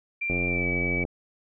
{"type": "tone with pitch glide", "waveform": "sine", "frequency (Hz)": [2368, 2289], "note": ["D7", "D7"], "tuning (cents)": [14, -45], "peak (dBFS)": -26, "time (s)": [0.21, 1.04], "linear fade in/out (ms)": 10, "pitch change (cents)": -59, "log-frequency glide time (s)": [0.47, 0.67]}
{"type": "click train", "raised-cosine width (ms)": 2, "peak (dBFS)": -17, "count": 67, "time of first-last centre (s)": [0.3, 1.051], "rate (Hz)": 87.9}
{"effects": []}